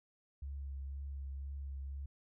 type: tone with vibrato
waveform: sine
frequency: 68.9 Hz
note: C#2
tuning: 10 cents flat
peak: -40 dBFS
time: 0.42-2.06 s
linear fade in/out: 5 ms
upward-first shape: triangle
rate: 2 Hz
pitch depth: 26 cents each way
effects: none